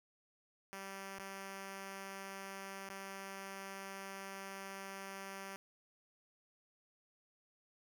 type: tone with dropouts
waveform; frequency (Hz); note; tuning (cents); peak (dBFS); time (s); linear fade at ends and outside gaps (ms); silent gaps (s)
5% pulse; 194.7; G3; -12; -34; 0.73-5.56; 0; 1.187-1.197 / 2.89-2.899
effects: none